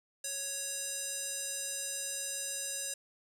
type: tone with band-pass filter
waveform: square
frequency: 554.4 Hz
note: C#5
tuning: in tune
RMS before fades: -38 dBFS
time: 0.24-2.94 s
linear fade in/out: 5 ms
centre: 8100 Hz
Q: 2.7
effects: 10-bit